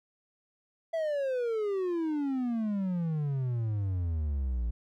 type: exponential sweep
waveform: triangle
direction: down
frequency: 668 to 55.8 Hz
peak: -26 dBFS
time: 0.93-4.71 s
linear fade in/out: 10 ms
effects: none